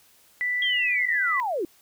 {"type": "tone", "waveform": "sine", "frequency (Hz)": 1978, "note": "B6", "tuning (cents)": 2, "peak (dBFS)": -23, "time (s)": [0.41, 1.4], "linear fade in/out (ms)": 0}
{"type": "linear sweep", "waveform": "sine", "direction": "down", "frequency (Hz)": [3276, 305], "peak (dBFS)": -24, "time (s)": [0.62, 1.65], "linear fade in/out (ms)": 2}
{"effects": ["white hiss -58 dBFS RMS until 1.81 s"]}